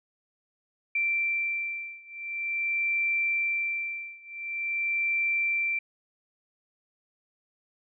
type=beating tone pair; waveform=sine; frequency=2349 / 2349.46 Hz; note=D7 / D7; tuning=0 / 0 cents; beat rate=0.46 Hz; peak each=-29 / -30 dBFS; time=0.95-5.79 s; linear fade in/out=5 ms; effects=none